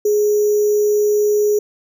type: tone with sample-and-hold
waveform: sine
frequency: 417.9 Hz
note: G#4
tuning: 11 cents sharp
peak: -12 dBFS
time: 0.05-1.59 s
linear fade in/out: 5 ms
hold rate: 6300 Hz
effects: none